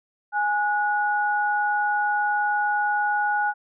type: tone pair together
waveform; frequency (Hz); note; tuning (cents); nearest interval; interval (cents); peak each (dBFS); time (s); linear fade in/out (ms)
sine; 830.6 / 1459.2; G#5 / F#6; 0 / -24; minor seventh; 976; -22 / -24; 0.32-3.54; 50
effects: none